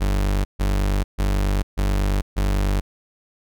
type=tone bursts; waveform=40% pulse; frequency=49 Hz; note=G1; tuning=in tune; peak=-17 dBFS; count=5; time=0-2.81 s; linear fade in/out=20 ms; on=450 ms; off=140 ms; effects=none